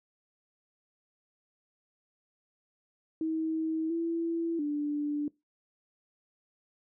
sine tone with pitch steps, 319.5 / 333.3 / 293.7 Hz, D#4 / E4 / D4, +46 / +19 / 0 cents, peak -28 dBFS, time 3.21-5.28 s, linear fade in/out 2 ms, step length 690 ms, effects noise-tail reverb RT60 0.2 s tail -22 dB re dry

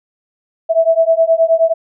sine beating tone pair, 651 / 660.5 Hz, E5 / E5, -22 / +3 cents, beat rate 9.5 Hz, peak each -12 dBFS, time 0.69-1.74 s, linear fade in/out 20 ms, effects none

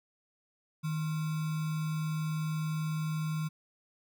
sine tone with sample-and-hold, 156.8 Hz, D#3, 14 cents sharp, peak -30 dBFS, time 0.83-3.49 s, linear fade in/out 20 ms, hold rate 1225 Hz, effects none

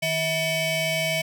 30% pulse ring-modulated tone, 804 Hz, G5, 44 cents sharp, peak -17 dBFS, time 0.02-1.22 s, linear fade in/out 10 ms, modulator 1450 Hz, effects none

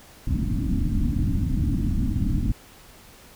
pink low-pass noise, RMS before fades -23 dBFS, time 0.27-2.52 s, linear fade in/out 5 ms, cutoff 310 Hz, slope 96 dB/octave, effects pink hiss -49 dBFS RMS until 3.35 s

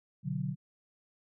sine chord, B minor, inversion none, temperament equal with one note detuned, 123.9 / 146.83 / 185 Hz, B2 / D3 / F#3, +6 / 0 / 0 cents, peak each -38 / -34 / -36 dBFS, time 0.23-0.56 s, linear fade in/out 50 ms, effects none

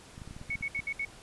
clicks, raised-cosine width 5 ms, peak -31 dBFS, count 10, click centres 0.179 / 0.218 / 0.276 / 0.31 / 0.365 / 0.414 / 0.497 / 0.555 / 0.61 / 0.792 s
sine tone bursts, 2217 Hz, C#7, in tune, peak -30 dBFS, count 5, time 0.5-1.051 s, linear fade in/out 5 ms, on 59 ms, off 64 ms
effects pink hiss -52 dBFS RMS until 1.22 s + resampled to 24000 Hz

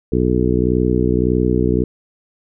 harmonic tone, 61.74 Hz, B1, in tune, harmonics 1 / 2 / 3 / 4 / 5 / 6 / 7, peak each -21 / -21 / -21 / -21 / -21 / -21 / -21 dBFS, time 0.12-1.84 s, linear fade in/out 5 ms, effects none

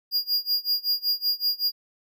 square tone with tremolo, 4836 Hz, D8, 50 cents sharp, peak -20 dBFS, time 0.11-1.72 s, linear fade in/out 50 ms, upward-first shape sine, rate 5.3 Hz, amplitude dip 95%, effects none

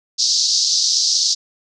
pink band-pass noise, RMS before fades -17 dBFS, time 0.18-1.35 s, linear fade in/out 20 ms, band 4300 to 6100 Hz, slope 48 dB/octave, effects none

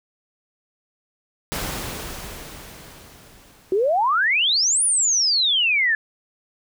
pink noise with exponential decay, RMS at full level -26 dBFS, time 1.52-4.79 s, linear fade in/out 0 ms, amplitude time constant 710 ms
sine exponential two-way sweep, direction up then down, 361.2 to 10000 to 1708 Hz, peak -16 dBFS, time 3.72-5.95 s, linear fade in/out 2 ms, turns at 4.84 s
effects none

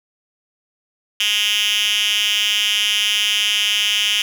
5% pulse tone with high-pass filter, 207.7 Hz, G#3, in tune, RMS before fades -18 dBFS, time 1.2-4.22 s, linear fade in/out 2 ms, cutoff 3100 Hz, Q 6.7, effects none

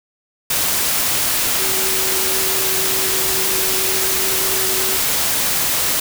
sine tone in noise, 379.8 Hz, F#4, 45 cents sharp, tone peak -27 dBFS, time 1.59-4.97 s, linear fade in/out 5 ms, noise white, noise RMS -18 dBFS, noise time 0.5-6 s, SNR -12 dB, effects none

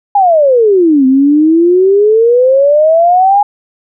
sine exponential two-way sweep, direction down then up, 830.6 to 257.6 to 830.6 Hz, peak -4 dBFS, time 0.15-3.43 s, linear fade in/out 5 ms, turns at 1.06 s, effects none

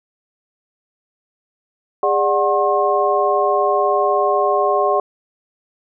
sine tone cluster, 408.9 / 590 / 738 / 1074 Hz, G#4 / D5 / F#5 / C6, -27 / +8 / -5 / +45 cents, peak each -19 dBFS, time 2.03-5 s, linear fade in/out 2 ms, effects none

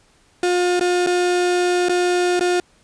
35% pulse tone with dropouts, 356.5 Hz, F4, 36 cents sharp, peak -14 dBFS, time 0.43-2.6 s, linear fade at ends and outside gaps 2 ms, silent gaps 0.796-0.809 / 1.064-1.07 / 1.886-1.894 / 2.395-2.408 s, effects pink hiss -56 dBFS RMS until 2.83 s + resampled to 22050 Hz

